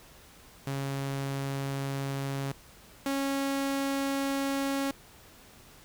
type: tone pair in turn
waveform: sawtooth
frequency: 137.5 / 275 Hz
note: C#3 / C#4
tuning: -14 / -14 cents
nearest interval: octave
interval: 1200 cents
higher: second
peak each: -27 / -24 dBFS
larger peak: second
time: 0.67-2.52 / 3.06-4.91 s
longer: neither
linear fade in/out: 2 ms
effects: pink hiss -54 dBFS RMS until 5.84 s